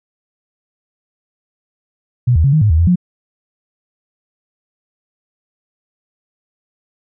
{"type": "tone with pitch steps", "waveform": "sine", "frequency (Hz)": [122.8, 79, 138, 155.3, 105.7, 79, 84.7, 178.4], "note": ["B2", "D#2", "C#3", "D#3", "G#2", "D#2", "E2", "F3"], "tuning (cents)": [-9, 27, -7, -3, 31, 27, 48, 37], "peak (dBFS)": -8, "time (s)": [2.27, 2.958], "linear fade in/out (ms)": 10, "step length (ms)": 86, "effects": []}